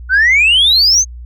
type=exponential sweep; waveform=sine; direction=up; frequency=1463 to 6490 Hz; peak=-5 dBFS; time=0.09-1.05 s; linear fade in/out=50 ms; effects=tanh soft clip ceiling -4 dBFS + added 60 Hz sine -27 dBFS peak until 1.25 s